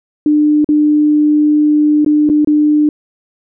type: tone with dropouts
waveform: sine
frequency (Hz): 299.7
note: D4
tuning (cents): +35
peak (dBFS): -7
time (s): 0.26-2.89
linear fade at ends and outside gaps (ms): 2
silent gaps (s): 0.645-0.689 / 2.047-2.062 / 2.291-2.298 / 2.447-2.473
effects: none